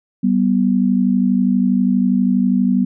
sine tone pair together, 192.83 / 245.2 Hz, G3 / B3, -28 / -12 cents, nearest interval major third, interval 416 cents, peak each -15 dBFS, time 0.23-2.85 s, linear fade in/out 10 ms, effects none

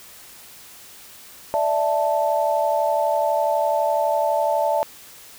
sine chord, D suspended second, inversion none, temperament equal, 587.3 / 659.3 / 880 Hz, D5 / E5 / A5, 0 / 0 / 0 cents, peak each -22 dBFS, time 1.54-4.83 s, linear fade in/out 0 ms, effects white hiss -44 dBFS RMS until 5.38 s

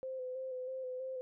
sine tone with vibrato, 515 Hz, C5, 28 cents flat, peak -38 dBFS, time 0.03-1.21 s, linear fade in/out 0 ms, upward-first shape square, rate 3.1 Hz, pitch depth 25 cents each way, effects none

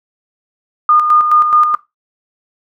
sine tone with tremolo, 1219 Hz, D#6, 36 cents flat, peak -6 dBFS, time 0.89-1.75 s, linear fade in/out 2 ms, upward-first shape square, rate 4.7 Hz, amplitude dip 50%, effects noise-tail reverb RT60 0.2 s tail -18 dB re dry

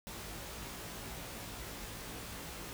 pink noise with comb filter, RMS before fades -45 dBFS, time 0.07-2.73 s, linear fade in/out 0 ms, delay 18 ms, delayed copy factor +0.95, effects none

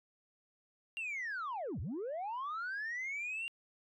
sine linear two-way sweep, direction down then up, 2800 to 65.41 to 2800 Hz, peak -35 dBFS, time 0.97-3.48 s, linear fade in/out 0 ms, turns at 1.8 s, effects tanh soft clip ceiling -35 dBFS

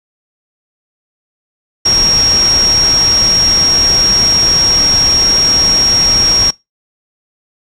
sine tone in noise, 5588 Hz, F8, in tune, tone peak -7 dBFS, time 1.85-6.51 s, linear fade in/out 10 ms, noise pink, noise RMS -19 dBFS, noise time 1.85-6.51 s, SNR +9 dB, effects noise-tail reverb RT60 0.2 s tail -23 dB re dry + low-pass 9000 Hz 12 dB/octave

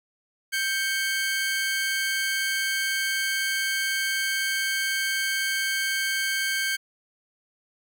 sawtooth tone pair together, 1568 / 2211 Hz, G6 / C#7, 0 / -5 cents, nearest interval tritone, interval 595 cents, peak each -22 / -26 dBFS, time 0.52-6.77 s, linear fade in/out 20 ms, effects none

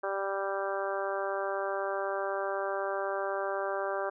harmonic tone, 196 Hz, G3, in tune, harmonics 2 / 3 / 4 / 5 / 6 / 7 / 8, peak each -36 / -34 / -38 / -41 / -39 / -42 / -40 dBFS, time 0.03-4.1 s, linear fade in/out 10 ms, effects none

